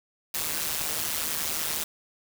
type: noise with amplitude modulation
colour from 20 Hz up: white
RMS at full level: -26 dBFS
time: 0.34-1.84 s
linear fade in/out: 5 ms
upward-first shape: sine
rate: 155 Hz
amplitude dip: 85%
effects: none